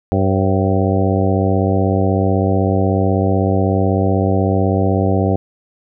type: harmonic tone with a mistuned harmonic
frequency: 96.1 Hz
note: G2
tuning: 34 cents flat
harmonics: 1 / 2 / 3 / 4 / 5 / 6 / 7 / 8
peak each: -16 / -19 / -21 / -22 / -23 / -24 / -24 / -25 dBFS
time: 0.12-5.36 s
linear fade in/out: 0 ms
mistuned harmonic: 6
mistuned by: -53 cents
effects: none